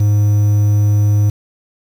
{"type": "tone with quantisation", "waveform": "triangle", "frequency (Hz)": 103.83, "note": "G#2", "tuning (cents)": 0, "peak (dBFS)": -7, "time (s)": [0, 1.3], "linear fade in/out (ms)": 5, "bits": 6, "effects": []}